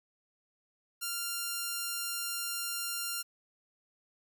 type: tone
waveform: 5% pulse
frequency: 1392 Hz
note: F6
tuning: 6 cents flat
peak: -22 dBFS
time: 1.01-3.23 s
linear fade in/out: 20 ms
effects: none